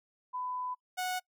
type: tone pair in turn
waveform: sine / sawtooth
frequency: 1001 / 735.2 Hz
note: B5 / F#5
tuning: +23 / -11 cents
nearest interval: perfect fourth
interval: 534 cents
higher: first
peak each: -34 / -28 dBFS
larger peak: second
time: 0.33-0.75 / 0.97-1.2 s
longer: first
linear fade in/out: 20 ms
effects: noise-tail reverb RT60 0.1 s tail -24 dB re dry